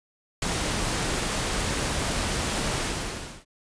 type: noise with ADSR envelope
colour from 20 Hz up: pink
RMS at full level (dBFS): -24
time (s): 0.42-3.45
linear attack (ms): 4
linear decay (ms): 10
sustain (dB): -3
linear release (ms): 680
effects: resampled to 22050 Hz